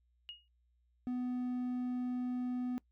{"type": "tone with exponential decay", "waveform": "sine", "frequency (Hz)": 2871, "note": "F7", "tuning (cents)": 47, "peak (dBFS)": -40, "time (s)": [0.29, 0.48], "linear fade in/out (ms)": 0, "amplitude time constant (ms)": 40}
{"type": "tone", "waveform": "triangle", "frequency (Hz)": 249, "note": "B3", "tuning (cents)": 14, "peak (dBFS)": -32, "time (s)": [1.07, 2.78], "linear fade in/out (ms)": 0}
{"effects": ["noise-tail reverb RT60 0.1 s tail -22 dB re dry", "added 60 Hz sine -70 dBFS peak until 2.91 s"]}